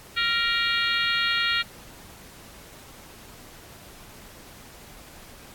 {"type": "harmonic tone with a mistuned harmonic", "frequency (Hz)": 470, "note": "A#4", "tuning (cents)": 14, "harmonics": [3, 4, 5, 6, 7, 8, 9], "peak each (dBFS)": [-27, -28, -29, -30, -30, -31, -32], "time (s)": [0.16, 1.63], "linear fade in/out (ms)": 20, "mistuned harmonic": 3, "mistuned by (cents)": -29, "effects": ["pink hiss -47 dBFS RMS until 5.54 s", "AAC 64 kbps"]}